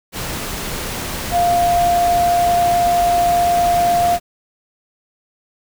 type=tone in noise; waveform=sine; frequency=698.5 Hz; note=F5; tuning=in tune; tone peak=-12 dBFS; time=1.31-4.19 s; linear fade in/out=50 ms; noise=pink; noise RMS=-25 dBFS; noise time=0.12-4.2 s; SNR=+10 dB; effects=none